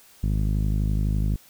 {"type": "tone with low-pass filter", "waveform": "sawtooth", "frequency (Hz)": 51.91, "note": "G#1", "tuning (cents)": 0, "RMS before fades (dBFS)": -23, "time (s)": [0.23, 1.36], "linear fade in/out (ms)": 5, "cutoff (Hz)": 190, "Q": 1.4, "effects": ["white hiss -53 dBFS RMS until 1.49 s"]}